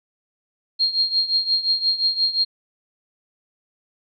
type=tone with tremolo; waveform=sine; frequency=4228 Hz; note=C8; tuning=17 cents sharp; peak=-14 dBFS; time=0.79-2.45 s; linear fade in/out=20 ms; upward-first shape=triangle; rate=5.7 Hz; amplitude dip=85%; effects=none